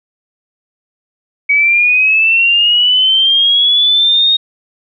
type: linear sweep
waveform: sine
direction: up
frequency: 2257 to 3736 Hz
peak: -7 dBFS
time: 1.49-4.37 s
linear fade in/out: 10 ms
effects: none